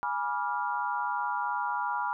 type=chord; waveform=sine; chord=G# diminished seventh; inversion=none; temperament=equal with one note detuned; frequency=830.6 / 973.6 / 1174.7 / 1396.9 Hz; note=G#5 / B5 / D6 / F6; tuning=0 / -25 / 0 / 0 cents; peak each=-34 / -31 / -37 / -35 dBFS; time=0.03-2.13 s; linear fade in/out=0 ms; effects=none